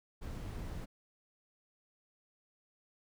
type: noise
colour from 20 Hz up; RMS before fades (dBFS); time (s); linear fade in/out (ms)
brown; -42; 0.21-0.86; 20
effects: none